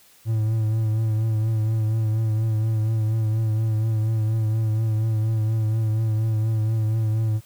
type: tone with vibrato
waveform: triangle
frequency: 110 Hz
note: A2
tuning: in tune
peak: -17 dBFS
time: 0.25-7.41 s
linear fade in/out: 50 ms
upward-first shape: triangle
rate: 4.2 Hz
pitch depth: 43 cents each way
effects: white hiss -54 dBFS RMS until 7.45 s